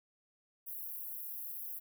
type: high-pass noise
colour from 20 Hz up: white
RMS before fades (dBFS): -43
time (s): 0.66-1.8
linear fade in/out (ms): 20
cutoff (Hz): 11000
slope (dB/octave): 96
effects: none